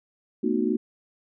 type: chord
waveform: sine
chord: B dominant seventh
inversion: third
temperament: just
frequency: 222.2 / 246.9 / 308.7 / 370.4 Hz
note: A3 / B3 / D#4 / F#4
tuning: +17 / 0 / -14 / +2 cents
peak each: -27 dBFS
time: 0.43-0.77 s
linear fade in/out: 10 ms
effects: none